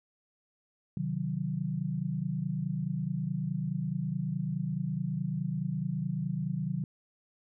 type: chord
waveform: sine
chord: C diminished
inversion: none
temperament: equal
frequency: 130.81 / 155.56 / 185 Hz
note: C3 / Eb3 / Gb3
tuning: 0 / 0 / 0 cents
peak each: -36 / -33 / -34 dBFS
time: 0.97-6.84 s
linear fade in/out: 2 ms
effects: none